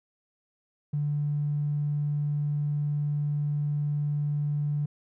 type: tone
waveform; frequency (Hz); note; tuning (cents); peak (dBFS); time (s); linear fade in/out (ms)
triangle; 146.83; D3; 0; -21; 0.93-4.86; 10
effects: tanh soft clip ceiling -23 dBFS